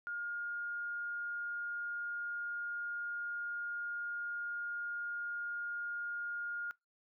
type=tone; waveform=sine; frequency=1419 Hz; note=F6; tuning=27 cents sharp; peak=-37 dBFS; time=0.07-6.71 s; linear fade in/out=0 ms; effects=noise-tail reverb RT60 0.2 s tail -23 dB re dry